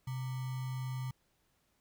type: tone with sample-and-hold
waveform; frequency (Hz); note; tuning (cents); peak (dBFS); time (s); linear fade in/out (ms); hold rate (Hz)
sine; 128.7; C3; -28; -35; 0.07-1.11; 5; 1050
effects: pink hiss -75 dBFS RMS until 1.8 s